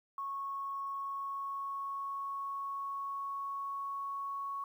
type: tone with pitch glide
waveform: sine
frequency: 1102 to 1109.7 Hz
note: C#6 to C#6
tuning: -11 to +2 cents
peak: -36 dBFS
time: 0.18-4.64 s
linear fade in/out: 2 ms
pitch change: +13 cents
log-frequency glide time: 0.59-4.37 s
effects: 11-bit